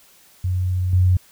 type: tone with level steps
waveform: sine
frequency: 91.4 Hz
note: F#2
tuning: 21 cents flat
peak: -18 / -12 dBFS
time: 0.44-1.17 s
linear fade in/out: 5 ms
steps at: 0.93 s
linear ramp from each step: 2 ms
effects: white hiss -52 dBFS RMS until 1.31 s

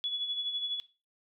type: tone with tremolo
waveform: sine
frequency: 3400 Hz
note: G#7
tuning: 40 cents sharp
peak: -29 dBFS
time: 0.04-0.8 s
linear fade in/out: 0 ms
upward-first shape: sine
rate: 12 Hz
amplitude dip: 50%
effects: noise-tail reverb RT60 0.3 s tail -17 dB re dry

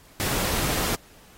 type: noise with amplitude modulation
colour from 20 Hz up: pink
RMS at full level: -25 dBFS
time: 0.2-0.95 s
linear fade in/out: 0 ms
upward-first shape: sine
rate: 240 Hz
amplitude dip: 25%
effects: pink hiss -53 dBFS RMS until 1.37 s + AAC 48 kbps

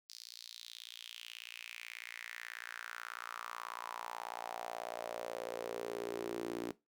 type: tone with high-pass filter sweep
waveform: sawtooth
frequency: 58.27 Hz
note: A#1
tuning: in tune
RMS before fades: -45 dBFS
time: 0.09-6.71 s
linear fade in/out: 0 ms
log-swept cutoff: 4800 to 310 Hz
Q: 4.1
effects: noise-tail reverb RT60 0.2 s tail -18 dB re dry

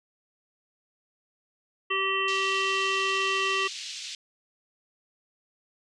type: harmonic tone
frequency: 386.8 Hz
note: G4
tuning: 23 cents flat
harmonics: 1 / 3 / 5 / 7 / 8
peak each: -32 / -29 / -32 / -29 / -33 dBFS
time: 1.9-3.68 s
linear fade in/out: 10 ms
type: band-pass noise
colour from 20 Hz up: pink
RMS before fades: -38 dBFS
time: 2.28-4.15 s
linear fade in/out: 2 ms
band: 2800 to 6400 Hz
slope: 24 dB/octave
effects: resampled to 22050 Hz

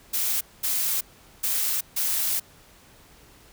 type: noise bursts at uneven times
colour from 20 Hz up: blue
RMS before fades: -25 dBFS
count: 4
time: 0.13-0.41 / 0.63-1.01 / 1.43-1.81 / 1.96-2.4 s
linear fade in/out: 10 ms
effects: pink hiss -53 dBFS RMS until 3.52 s

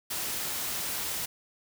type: noise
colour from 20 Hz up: white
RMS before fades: -33 dBFS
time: 0.1-1.26 s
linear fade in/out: 10 ms
effects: none

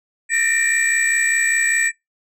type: tone cluster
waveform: sine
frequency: 1802 / 1867 / 2349 / 7880 Hz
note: A6 / A#6 / D7 / B8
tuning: +41 / +2 / 0 / -5 cents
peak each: -20 dBFS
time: 0.29-1.92 s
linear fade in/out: 50 ms
effects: noise-tail reverb RT60 0.2 s tail -26 dB re dry + tanh soft clip ceiling -9 dBFS

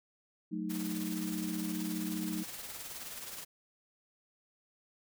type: chord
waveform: sine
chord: D# diminished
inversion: first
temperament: equal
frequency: 185 / 220 / 311.1 Hz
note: F#3 / A3 / D#4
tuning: 0 / 0 / 0 cents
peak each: -38 / -39 / -38 dBFS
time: 0.51-2.44 s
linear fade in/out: 20 ms
type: noise with tremolo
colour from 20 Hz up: white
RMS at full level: -42 dBFS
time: 0.69-3.45 s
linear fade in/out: 20 ms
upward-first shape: triangle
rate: 19 Hz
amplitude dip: 50%
effects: none

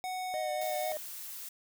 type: tone with pitch glide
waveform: square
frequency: 741 to 733.3 Hz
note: F#5 to F#5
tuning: +2 to -16 cents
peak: -35 dBFS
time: 0.04-0.92 s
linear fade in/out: 0 ms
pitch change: -18 cents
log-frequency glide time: 0.15-0.79 s
type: tone with vibrato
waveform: triangle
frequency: 614 Hz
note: D#5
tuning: 23 cents flat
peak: -32 dBFS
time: 0.34-0.97 s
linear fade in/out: 0 ms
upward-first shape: triangle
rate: 4.1 Hz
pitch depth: 42 cents each way
type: noise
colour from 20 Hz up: blue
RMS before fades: -43 dBFS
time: 0.61-1.49 s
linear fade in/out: 5 ms
effects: none

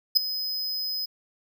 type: tone with ADSR envelope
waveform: square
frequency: 5040 Hz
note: D#8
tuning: 21 cents sharp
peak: -12 dBFS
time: 0.15-1.06 s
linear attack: 21 ms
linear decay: 3 ms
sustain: -16 dB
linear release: 13 ms
effects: none

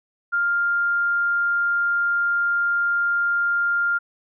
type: tone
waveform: sine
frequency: 1400 Hz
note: F6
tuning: 4 cents sharp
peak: -18 dBFS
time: 0.32-3.99 s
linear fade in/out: 20 ms
effects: none

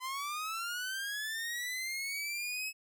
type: linear sweep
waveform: sawtooth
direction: up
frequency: 1013 to 2586 Hz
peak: -32 dBFS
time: 0-2.73 s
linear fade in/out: 50 ms
effects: none

